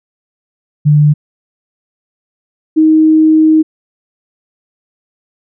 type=tone pair in turn; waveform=sine; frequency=148.7 / 314.2 Hz; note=D3 / D#4; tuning=+22 / +17 cents; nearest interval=octave + minor second; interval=1295 cents; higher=second; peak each=-4 dBFS; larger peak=neither; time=0.85-1.14 / 2.76-3.63 s; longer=second; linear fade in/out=20 ms; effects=none